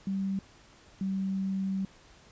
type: tone pair in turn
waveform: sine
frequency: 194 / 192.44 Hz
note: G3 / G3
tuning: -18 / -32 cents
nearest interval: unison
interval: 14 cents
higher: first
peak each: -28 dBFS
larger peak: neither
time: 0.07-0.39 / 1.01-1.85 s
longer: second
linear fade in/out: 2 ms
effects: pink hiss -57 dBFS RMS until 2.31 s + resampled to 16000 Hz